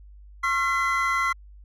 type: tone cluster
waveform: triangle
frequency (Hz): 1082 / 1365 / 2028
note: C#6 / F6 / B6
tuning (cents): -42 / -40 / +45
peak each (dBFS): -24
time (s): 0.43-1.33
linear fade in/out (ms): 10
effects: added 50 Hz sine -44 dBFS peak until 1.64 s